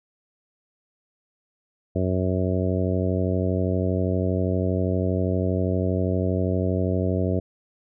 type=harmonic tone; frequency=92.5 Hz; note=F#2; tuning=in tune; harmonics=1 / 2 / 3 / 4 / 5 / 6 / 7; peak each=-24 / -27 / -29 / -30 / -31 / -32 / -32 dBFS; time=1.95-7.4 s; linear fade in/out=10 ms; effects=none